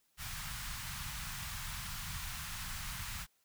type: band-stop noise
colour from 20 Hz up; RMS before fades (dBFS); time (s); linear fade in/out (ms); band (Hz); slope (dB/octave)
pink; -42; 0.17-3.27; 50; 160 to 1000; 24
effects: white hiss -75 dBFS RMS until 3.44 s